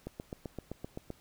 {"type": "click train", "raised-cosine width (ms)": 2, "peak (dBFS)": -25, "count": 9, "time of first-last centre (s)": [0.07, 1.104], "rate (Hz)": 7.74, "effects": ["pink hiss -63 dBFS RMS until 1.2 s"]}